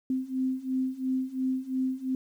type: beating tone pair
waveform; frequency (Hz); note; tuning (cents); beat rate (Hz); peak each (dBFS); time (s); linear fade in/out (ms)
sine; 258.4 / 261.3; C4 / C4; -21 / -2; 2.9; -31 / -29; 0.1-2.15; 2
effects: 10-bit